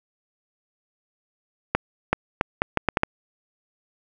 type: accelerating click train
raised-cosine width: 0.5 ms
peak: -3 dBFS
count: 8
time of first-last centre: 1.75-3.034 s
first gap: 380 ms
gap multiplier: 0.74
effects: none